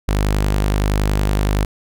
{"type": "tone", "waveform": "sawtooth", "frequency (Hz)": 50.7, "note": "G#1", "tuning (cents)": -41, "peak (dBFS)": -11, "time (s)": [0.08, 1.65], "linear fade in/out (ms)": 5, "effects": []}